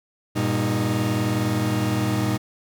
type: tone cluster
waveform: 40% pulse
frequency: 99.9 / 119.5 / 199.7 / 310.5 Hz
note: G2 / A#2 / G3 / D#4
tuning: +33 / +43 / +32 / -3 cents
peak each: -29 / -23 / -28 / -25 dBFS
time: 0.35-2.38 s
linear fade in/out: 20 ms
effects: none